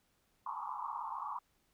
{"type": "band-pass noise", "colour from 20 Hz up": "pink", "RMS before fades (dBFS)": -41, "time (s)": [0.46, 1.39], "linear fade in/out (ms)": 5, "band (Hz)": [840, 1200], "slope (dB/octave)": 96, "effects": ["pink hiss -75 dBFS RMS until 1.73 s"]}